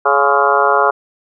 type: harmonic tone with a mistuned harmonic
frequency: 140 Hz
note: C#3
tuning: 18 cents sharp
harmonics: 3 / 4 / 5 / 6 / 7 / 8 / 9 / 10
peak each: -18 / -18 / -18 / -18 / -18 / -18 / -18 / -18 dBFS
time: 0.05-0.91 s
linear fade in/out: 10 ms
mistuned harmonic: 7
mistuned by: +73 cents
effects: none